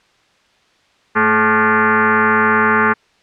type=tone with frequency modulation; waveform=sine; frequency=103.8 Hz; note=G#2; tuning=in tune; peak=-10 dBFS; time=1.15-2.94 s; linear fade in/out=20 ms; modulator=325 Hz; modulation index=5.3; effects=white hiss -55 dBFS RMS until 3.22 s + low-pass 4000 Hz 12 dB/octave